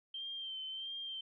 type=tone with vibrato; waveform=sine; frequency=3136 Hz; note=G7; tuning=in tune; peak=-40 dBFS; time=0.14-1.21 s; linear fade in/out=5 ms; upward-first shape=sine; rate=1.5 Hz; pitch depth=37 cents each way; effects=none